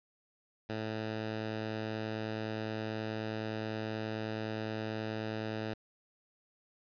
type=tone; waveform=10% pulse; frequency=109.5 Hz; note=A2; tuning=8 cents flat; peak=-27 dBFS; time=0.69-5.74 s; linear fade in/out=10 ms; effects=resampled to 11025 Hz + 10-bit